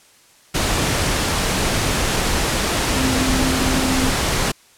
sine tone in noise, 260 Hz, C4, 11 cents flat, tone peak -20 dBFS, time 2.95-4.1 s, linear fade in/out 10 ms, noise pink, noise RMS -19 dBFS, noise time 0.54-4.52 s, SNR -4 dB, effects white hiss -51 dBFS RMS until 4.77 s + low-pass 10000 Hz 12 dB/octave

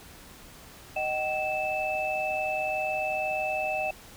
sine tone cluster, 620 / 762 / 2631 Hz, D#5 / G5 / E7, -6 / -49 / -4 cents, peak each -31 dBFS, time 0.96-3.91 s, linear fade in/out 5 ms, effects pink hiss -49 dBFS RMS until 4.16 s

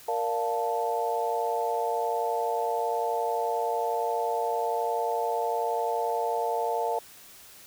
sine chord, Bb major seventh, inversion none, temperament equal, 466.2 / 587.3 / 698.5 / 880 Hz, Bb4 / D5 / F5 / A5, 0 / 0 / 0 / 0 cents, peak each -30 / -35 / -30 / -30 dBFS, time 0.08-6.99 s, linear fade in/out 5 ms, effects white hiss -50 dBFS RMS until 7.66 s

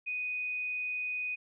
sine tone, 2489 Hz, D#7, in tune, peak -32 dBFS, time 0.06-1.36 s, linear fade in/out 20 ms, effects none

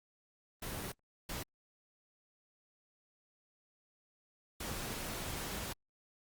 pink noise bursts at uneven times, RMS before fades -41 dBFS, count 3, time 0.62-0.92 / 1.29-1.43 / 4.6-5.73 s, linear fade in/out 5 ms, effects Opus 24 kbps

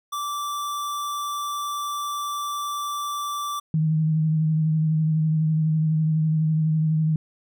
square tone, 1167 Hz, D6, 11 cents flat, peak -27 dBFS, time 0.12-3.6 s, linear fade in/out 10 ms
sine tone with vibrato, 157.1 Hz, D#3, 17 cents sharp, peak -18 dBFS, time 3.74-7.16 s, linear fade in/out 2 ms, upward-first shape triangle, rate 12 Hz, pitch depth 31 cents each way
effects none

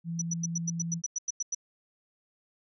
sine tone, 167.6 Hz, E3, 29 cents sharp, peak -31 dBFS, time 0.04-1.02 s, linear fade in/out 50 ms
sine tone bursts, 5920 Hz, F#8, in tune, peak -28 dBFS, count 12, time 0.19-1.548 s, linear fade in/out 5 ms, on 27 ms, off 94 ms
effects none

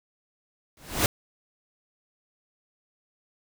pink noise with exponential growth, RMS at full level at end -18 dBFS, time 0.77-1.06 s, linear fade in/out 1 ms, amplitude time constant 62 ms, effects none

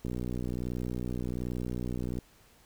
click train, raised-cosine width 3 ms, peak -22 dBFS, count 132, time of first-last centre 0.05-2.187 s, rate 61.3 Hz, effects pink hiss -61 dBFS RMS until 2.65 s

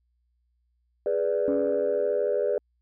sine chord, G# diminished, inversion none, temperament equal, 415.3 / 493.9 / 587.3 Hz, G#4 / B4 / D5, 0 / 0 / 0 cents, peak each -26 dBFS, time 1.06-2.58 s, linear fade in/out 2 ms
sine tone with exponential decay, 281 Hz, C#4, 24 cents sharp, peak -23 dBFS, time 1.48-2.59 s, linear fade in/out 0 ms, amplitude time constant 240 ms
effects tanh soft clip ceiling -16 dBFS + added 60 Hz sine -68 dBFS peak until 2.81 s

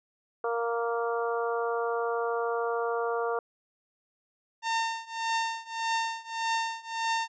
harmonic tone, 233.1 Hz, A#3, in tune, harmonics 2 / 3 / 4 / 5 / 6, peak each -29 / -34 / -37 / -35 / -38 dBFS, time 0.44-3.39 s, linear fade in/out 2 ms
sawtooth tone with tremolo, 908 Hz, A#5, 46 cents flat, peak -21 dBFS, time 4.62-7.28 s, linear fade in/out 50 ms, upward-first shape triangle, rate 1.7 Hz, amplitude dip 95%
effects resampled to 16000 Hz

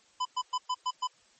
square tone bursts, 1005 Hz, B5, 30 cents sharp, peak -28 dBFS, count 6, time 0.2-1.074 s, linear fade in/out 10 ms, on 54 ms, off 110 ms, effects white hiss -63 dBFS RMS until 1.39 s + MP3 32 kbps

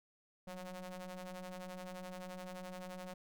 sawtooth ring-modulated tone, 181.6 Hz, F#3, 32 cents flat, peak -38 dBFS, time 0.47-3.14 s, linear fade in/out 5 ms, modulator 369 Hz, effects none

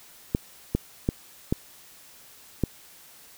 clicks, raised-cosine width 3 ms, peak -9 dBFS, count 5, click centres 0.349 / 0.75 / 1.089 / 1.525 / 2.637 s, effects white hiss -51 dBFS RMS until 3.37 s

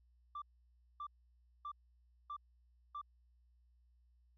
sine tone bursts, 1174.7 Hz, D6, in tune, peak -40 dBFS, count 5, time 0.35-3.015 s, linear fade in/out 5 ms, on 69 ms, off 580 ms, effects tanh soft clip ceiling -40 dBFS + added 60 Hz sine -67 dBFS peak until 4.37 s

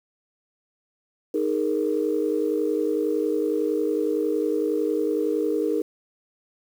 sine chord, D# suspended fourth, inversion none, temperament equal, 311.1 / 415.3 / 466.2 Hz, D#4 / G#4 / A#4, 0 / 0 / 0 cents, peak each -25 dBFS, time 1.34-5.82 s, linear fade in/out 5 ms, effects tanh soft clip ceiling -11 dBFS + 8-bit

